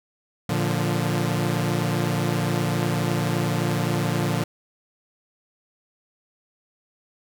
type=chord; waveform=sawtooth; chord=Bb major; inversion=none; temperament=equal with one note detuned; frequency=115.2 / 146.83 / 174.61 Hz; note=Bb2 / D3 / F3; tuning=-20 / 0 / 0 cents; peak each=-22 dBFS; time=0.49-4.44 s; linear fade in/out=5 ms; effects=none